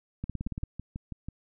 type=two click trains; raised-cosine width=5 ms; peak=-21 / -24 dBFS; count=8 / 6; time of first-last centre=0.24-0.635 / 0.47-1.286 s; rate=17.7 / 6.13 Hz; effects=none